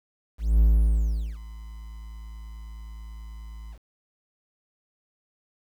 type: tone with ADSR envelope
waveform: triangle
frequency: 54.7 Hz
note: A1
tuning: 9 cents flat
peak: -12 dBFS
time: 0.38-3.79 s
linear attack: 220 ms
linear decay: 770 ms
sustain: -23 dB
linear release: 70 ms
effects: 9-bit